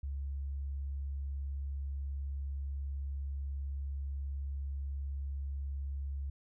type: tone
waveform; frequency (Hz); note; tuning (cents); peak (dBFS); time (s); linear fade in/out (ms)
sine; 69.3; C#2; 0; -35; 0.03-6.3; 5
effects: none